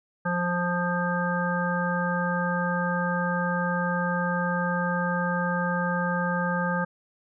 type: harmonic tone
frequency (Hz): 176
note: F3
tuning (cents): +14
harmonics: 1 / 3 / 5 / 7 / 9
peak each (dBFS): -27 / -31 / -32 / -32 / -30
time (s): 0.25-6.85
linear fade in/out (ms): 10
effects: none